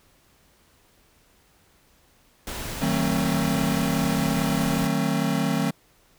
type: noise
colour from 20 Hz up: pink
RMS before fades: -33 dBFS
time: 2.47-4.87 s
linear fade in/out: 2 ms
type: chord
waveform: square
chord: D# diminished seventh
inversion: none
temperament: just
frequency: 155.56 / 186.68 / 224 / 268.8 Hz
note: D#3 / F#3 / A3 / C4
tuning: 0 / +16 / +31 / +47 cents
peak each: -28 dBFS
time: 2.81-5.71 s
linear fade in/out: 10 ms
type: clicks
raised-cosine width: 2 ms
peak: -24 dBFS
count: 2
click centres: 3.347 / 3.558 s
effects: pink hiss -60 dBFS RMS until 6.18 s